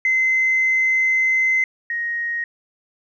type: tone pair in turn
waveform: sine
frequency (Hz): 2059 / 1874.7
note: C7 / A#6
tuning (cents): -28 / +9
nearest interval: major second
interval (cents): 163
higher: first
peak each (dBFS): -14 / -21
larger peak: first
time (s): 0.05-1.64 / 1.9-2.44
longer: first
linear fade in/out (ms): 2
effects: tanh soft clip ceiling -10 dBFS

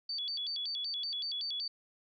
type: tone with vibrato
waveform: sine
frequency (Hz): 3940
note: B7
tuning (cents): -5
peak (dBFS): -34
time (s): 0.09-1.68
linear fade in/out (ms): 5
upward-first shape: square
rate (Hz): 5.3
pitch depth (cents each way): 260
effects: none

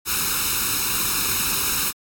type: noise with comb filter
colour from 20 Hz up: white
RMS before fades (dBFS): -22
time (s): 0.05-1.93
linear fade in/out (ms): 50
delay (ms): 0.76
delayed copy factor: +0.85
effects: AAC 64 kbps

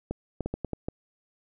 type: clicks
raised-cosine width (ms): 2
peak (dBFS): -17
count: 7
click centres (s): 0.11 / 0.407 / 0.46 / 0.54 / 0.647 / 0.733 / 0.885
effects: none

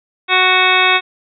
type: harmonic tone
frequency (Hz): 370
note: F#4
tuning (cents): 0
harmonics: 1 / 2 / 3 / 4 / 5 / 6 / 7 / 9 / 10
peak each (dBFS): -22 / -19 / -17 / -19 / -20 / -16 / -16 / -21 / -19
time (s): 0.28-1.01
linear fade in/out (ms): 50
effects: none

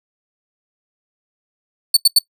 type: tone bursts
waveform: sawtooth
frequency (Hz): 4480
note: C#8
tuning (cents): +18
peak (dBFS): -4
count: 3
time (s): 1.94-2.188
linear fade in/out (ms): 5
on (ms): 28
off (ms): 82
effects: noise-tail reverb RT60 0.1 s tail -22 dB re dry

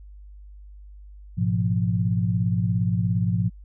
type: chord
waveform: sine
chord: F diminished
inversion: first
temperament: equal with one note detuned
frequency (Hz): 106.25 / 123.47 / 174.61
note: Ab2 / Cb3 / F3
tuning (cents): +40 / 0 / 0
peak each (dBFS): -23 / -26 / -24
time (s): 1.37-3.5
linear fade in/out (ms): 20
effects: added 50 Hz sine -41 dBFS peak until 3.64 s

